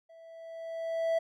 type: tone with level ramp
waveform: triangle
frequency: 658 Hz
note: E5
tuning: 3 cents flat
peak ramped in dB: -50 to -22 dBFS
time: 0.09-1.19 s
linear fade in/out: 10 ms
effects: none